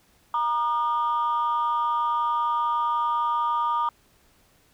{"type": "tone pair together", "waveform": "sine", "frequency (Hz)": [942.7, 1212], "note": ["A#5", "D#6"], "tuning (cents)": [19, -46], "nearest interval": "major third", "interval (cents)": 435, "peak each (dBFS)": -23, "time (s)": [0.34, 3.89], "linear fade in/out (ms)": 2, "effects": ["tanh soft clip ceiling -17 dBFS", "pink hiss -61 dBFS RMS until 4.73 s"]}